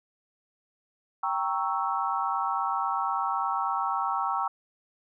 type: chord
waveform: sine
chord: G diminished seventh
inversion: none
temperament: equal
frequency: 784 / 932.3 / 1108.7 / 1318.5 Hz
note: G5 / Bb5 / Db6 / Fb6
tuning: 0 / 0 / 0 / 0 cents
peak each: -31 dBFS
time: 1.23-4.48 s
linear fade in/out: 5 ms
effects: none